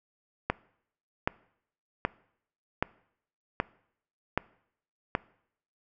click train, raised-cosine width 0.5 ms, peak -10 dBFS, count 7, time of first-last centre 0.5-5.151 s, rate 1.29 Hz, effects noise-tail reverb RT60 0.7 s tail -22 dB re dry

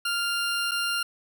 20% pulse tone with dropouts, 1396.9 Hz, F6, in tune, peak -20 dBFS, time 0.05-1.03 s, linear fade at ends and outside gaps 5 ms, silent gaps 0.712-0.716 s, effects none

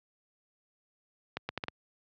accelerating click train, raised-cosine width 0.3 ms, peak -17 dBFS, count 5, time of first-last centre 1.37-1.683 s, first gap 120 ms, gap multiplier 0.72, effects high-pass 80 Hz 12 dB/octave + low-pass 5000 Hz 12 dB/octave

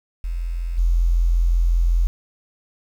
sine tone with level steps, 42.68 Hz, F1, 39 cents flat, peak -22 / -14 dBFS, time 0.24-2.07 s, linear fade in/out 0 ms, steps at 0.77 s, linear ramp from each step 20 ms, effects 8-bit

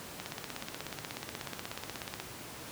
click train, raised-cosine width 0.2 ms, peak -20 dBFS, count 34, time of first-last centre 0.2-2.2 s, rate 16.5 Hz, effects pink hiss -45 dBFS RMS until 2.71 s + high-pass 100 Hz 12 dB/octave

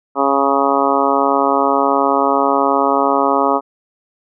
harmonic tone, 138.59 Hz, C#3, in tune, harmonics 2 / 3 / 4 / 5 / 6 / 7 / 8 / 9, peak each -20 / -20 / -20 / -20 / -20 / -20 / -20 / -20 dBFS, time 0.15-3.61 s, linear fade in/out 50 ms, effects none

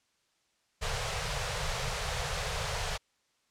pink band-stop noise, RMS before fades -33 dBFS, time 0.81-2.98 s, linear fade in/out 20 ms, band 170 to 420 Hz, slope 96 dB/octave, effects white hiss -73 dBFS RMS until 3.5 s + low-pass 7000 Hz 12 dB/octave

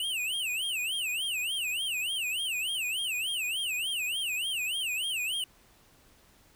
square tone with vibrato, 2818 Hz, F7, 15 cents sharp, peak -30 dBFS, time 0-5.44 s, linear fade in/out 2 ms, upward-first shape sine, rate 3.4 Hz, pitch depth 240 cents each way, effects pink hiss -61 dBFS RMS until 6.55 s

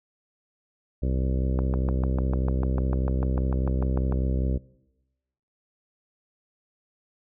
harmonic tone, 65 Hz, C2, 11 cents flat, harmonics 1 / 2 / 3 / 4 / 5 / 6 / 7 / 8 / 9, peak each -24 / -30 / -34 / -36 / -38 / -40 / -41 / -42 / -43 dBFS, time 1.02-4.58 s, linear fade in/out 10 ms
click train, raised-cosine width 1 ms, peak -17 dBFS, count 18, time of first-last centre 1.59-4.124 s, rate 6.71 Hz
effects noise-tail reverb RT60 1.0 s tail -21 dB re dry

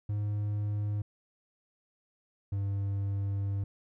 triangle tone pair in turn, 103.83 / 99.34 Hz, G#2 / G2, 0 / +24 cents, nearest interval minor second, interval 76 cents, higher first, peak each -27 dBFS, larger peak neither, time 0.09-1.02 / 2.52-3.64 s, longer second, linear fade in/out 5 ms, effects none

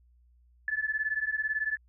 sine beating tone pair, 1725 / 1743 Hz, A6 / A6, -35 / -17 cents, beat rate 18 Hz, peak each -31 / -31 dBFS, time 0.68-1.77 s, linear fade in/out 2 ms, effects added 60 Hz sine -59 dBFS peak until 1.88 s

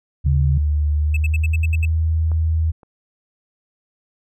sine tone with pitch glide, 74.5 to 80.31 Hz, D2 to E2, +25 to -45 cents, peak -15 dBFS, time 0.24-2.72 s, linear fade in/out 20 ms, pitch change +130 cents, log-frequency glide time 0.97-1.57 s
sine tone, 137.3 Hz, C#3, 16 cents flat, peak -17 dBFS, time 0.26-0.58 s, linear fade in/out 5 ms
triangle tone bursts, 2610 Hz, E7, 18 cents flat, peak -22 dBFS, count 8, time 1.14-1.854 s, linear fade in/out 5 ms, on 28 ms, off 70 ms
clicks, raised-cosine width 1 ms, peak -24 / -32 dBFS, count 2, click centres 2.317 / 2.832 s
effects none

